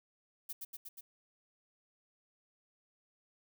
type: noise with echo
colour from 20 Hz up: violet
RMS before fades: -41 dBFS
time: 0.49-0.53 s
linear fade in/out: 10 ms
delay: 120 ms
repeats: 4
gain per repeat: -2 dB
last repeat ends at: 1.01 s
effects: none